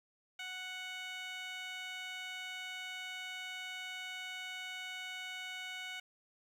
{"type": "tone with band-pass filter", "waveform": "15% pulse", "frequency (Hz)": 740, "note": "F#5", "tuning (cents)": 0, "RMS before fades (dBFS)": -44, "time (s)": [0.39, 6], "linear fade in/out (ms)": 5, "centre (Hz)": 3000, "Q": 0.99, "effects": ["11-bit"]}